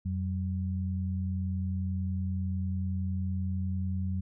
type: tone pair together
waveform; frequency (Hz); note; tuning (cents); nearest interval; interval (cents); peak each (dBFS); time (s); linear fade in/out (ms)
sine; 89.02 / 188.9; F2 / F#3; +34 / +36; octave + minor second; 1302; -30 / -34; 0.05-4.21; 10
effects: none